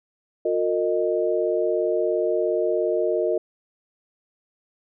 sine tone cluster, 359.4 / 456.5 / 620 Hz, F4 / A#4 / D#5, +50 / -36 / -6 cents, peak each -24 dBFS, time 0.45-3.38 s, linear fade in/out 5 ms, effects none

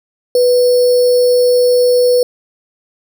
sine tone with sample-and-hold, 493.9 Hz, B4, in tune, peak -7 dBFS, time 0.35-2.23 s, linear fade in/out 2 ms, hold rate 4900 Hz, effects none

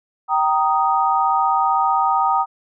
sine chord, Eb major, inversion first, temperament just, 777.8 / 933.4 / 1244.5 Hz, G5 / Bb5 / Eb6, -14 / +2 / 0 cents, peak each -19 dBFS, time 0.28-2.46 s, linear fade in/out 50 ms, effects none

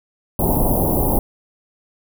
pink band-stop noise, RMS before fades -17 dBFS, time 0.39-1.19 s, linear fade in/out 2 ms, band 910 to 11000 Hz, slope 48 dB/octave, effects none

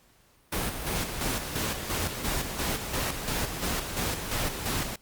pink noise with tremolo, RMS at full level -29 dBFS, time 0.52-4.96 s, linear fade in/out 5 ms, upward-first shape square, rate 2.9 Hz, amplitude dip 50%, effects pink hiss -62 dBFS RMS until 5.01 s + Opus 48 kbps

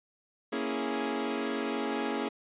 sawtooth chord, A# half-diminished seventh, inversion none, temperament equal, 233.1 / 277.2 / 329.6 / 415.3 Hz, A#3 / C#4 / E4 / G#4, 0 / 0 / 0 / 0 cents, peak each -32 / -31 / -34 / -31 dBFS, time 0.52-2.29 s, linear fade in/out 10 ms, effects resampled to 8000 Hz

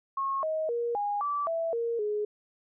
sine tone with pitch steps, 1088 / 630 / 472.6 / 820 / 1159 / 661 / 465.9 / 419.2 Hz, C#6 / D#5 / A#4 / G#5 / D6 / E5 / A#4 / G#4, -33 / +21 / +24 / -22 / -23 / +5 / -1 / +16 cents, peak -27 dBFS, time 0.17-2.25 s, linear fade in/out 5 ms, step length 260 ms, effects none

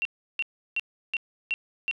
sine tone bursts, 2736 Hz, F7, 36 cents flat, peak -24 dBFS, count 6, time 0.02-1.912 s, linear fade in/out 0 ms, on 32 ms, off 340 ms, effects none

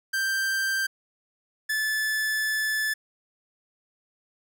45% pulse tone pair in turn, 1572 / 1738.8 Hz, G6 / A6, +4 / -21 cents, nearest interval major second, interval 175 cents, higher second, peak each -24 dBFS, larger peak neither, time 0.13-0.87 / 1.69-2.94 s, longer second, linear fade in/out 10 ms, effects none

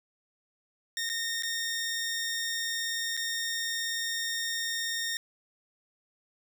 15% pulse tone with dropouts, 1839 Hz, A#6, 24 cents flat, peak -24 dBFS, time 0.97-5.17 s, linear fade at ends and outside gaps 1 ms, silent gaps 1.092-1.098 / 1.424-1.433 / 3.168-3.174 s, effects none

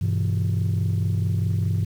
sine chord, E minor, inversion first, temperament just, 98.89 / 123.61 / 164.81 Hz, G2 / B2 / E3, +16 / +2 / 0 cents, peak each -20 / -25 / -25 dBFS, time 0.01-1.85 s, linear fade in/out 10 ms, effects tanh soft clip ceiling -16 dBFS + 8-bit

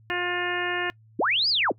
harmonic tone, 355 Hz, F4, 28 cents sharp, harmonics 1 / 2 / 3 / 4 / 5 / 6 / 7 / 8, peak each -31 / -34 / -35 / -35 / -29 / -37 / -37 / -36 dBFS, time 0.1-0.9 s, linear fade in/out 0 ms
sine linear two-way sweep, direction up then down, 190 to 5110 to 190 Hz, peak -20 dBFS, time 1.19-1.72 s, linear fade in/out 5 ms, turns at 1.49 s
effects noise-tail reverb RT60 0.1 s tail -24 dB re dry + added 110 Hz sine -52 dBFS peak until 1.78 s

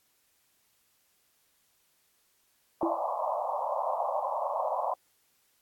pink band-pass noise, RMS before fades -31 dBFS, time 2.81-4.94 s, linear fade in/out 2 ms, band 550 to 1100 Hz, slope 96 dB/octave
sine tone with exponential decay, 333.2 Hz, E4, 19 cents sharp, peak -22 dBFS, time 2.83-3.02 s, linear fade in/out 1 ms, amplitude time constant 40 ms
effects white hiss -70 dBFS RMS until 5.61 s + AAC 64 kbps

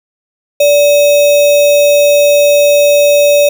sine tone with sample-and-hold, 580 Hz, D5, 22 cents flat, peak -4 dBFS, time 0.6-3.49 s, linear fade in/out 5 ms, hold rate 3150 Hz, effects none

